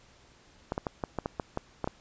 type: clicks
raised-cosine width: 1 ms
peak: -16 dBFS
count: 10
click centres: 0.721 / 0.779 / 0.868 / 1.038 / 1.187 / 1.259 / 1.398 / 1.574 / 1.843 / 1.875 s
effects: pink hiss -59 dBFS RMS until 2 s + resampled to 16000 Hz